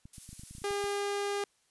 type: clicks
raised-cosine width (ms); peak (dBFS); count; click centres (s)
5; -36; 12; 0.055 / 0.182 / 0.291 / 0.33 / 0.395 / 0.435 / 0.51 / 0.551 / 0.583 / 0.619 / 0.708 / 0.841
type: noise with tremolo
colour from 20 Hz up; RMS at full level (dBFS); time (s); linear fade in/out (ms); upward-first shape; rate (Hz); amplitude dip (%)
violet; -43; 0.13-1; 5; triangle; 12; 35
type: tone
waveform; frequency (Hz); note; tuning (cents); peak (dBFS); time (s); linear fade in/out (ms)
sawtooth; 404.4; G#4; -46; -27; 0.64-1.44; 2
effects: white hiss -71 dBFS RMS until 1.7 s + resampled to 24000 Hz